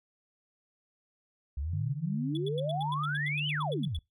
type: exponential two-way sweep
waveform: sine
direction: up then down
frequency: 65.2 to 3105 to 65.2 Hz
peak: -31 dBFS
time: 1.57-3.99 s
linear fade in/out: 5 ms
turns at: 3.48 s
type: tone with vibrato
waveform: sine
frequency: 148.2 Hz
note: D3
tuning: 16 cents sharp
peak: -32 dBFS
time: 1.73-3.88 s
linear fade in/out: 5 ms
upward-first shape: sine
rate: 1.2 Hz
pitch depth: 17 cents each way
type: tone bursts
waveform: triangle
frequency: 3412 Hz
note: G#7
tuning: 46 cents sharp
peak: -37 dBFS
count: 15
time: 2.35-3.967 s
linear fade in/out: 2 ms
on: 21 ms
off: 93 ms
effects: noise-tail reverb RT60 0.2 s tail -25 dB re dry